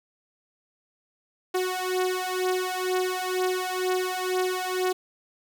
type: beating tone pair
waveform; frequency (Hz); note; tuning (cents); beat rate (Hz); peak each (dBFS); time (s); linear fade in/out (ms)
sawtooth; 367.5 / 369.6; F#4 / F#4; -12 / -2; 2.1; -24; 1.54-4.93; 10
effects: none